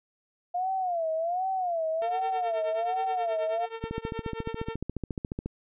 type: tone with vibrato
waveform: sine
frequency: 698.5 Hz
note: F5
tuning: in tune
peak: -26 dBFS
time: 0.54-3.66 s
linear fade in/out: 10 ms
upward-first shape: sine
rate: 1.3 Hz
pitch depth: 160 cents each way
type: tone with tremolo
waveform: sawtooth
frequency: 452.5 Hz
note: A4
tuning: 48 cents sharp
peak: -28 dBFS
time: 2.02-4.76 s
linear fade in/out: 0 ms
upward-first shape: triangle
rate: 9.4 Hz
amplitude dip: 95%
type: click train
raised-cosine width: 3 ms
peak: -19 dBFS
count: 24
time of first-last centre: 3.84-5.46 s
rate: 14.2 Hz
effects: resampled to 8000 Hz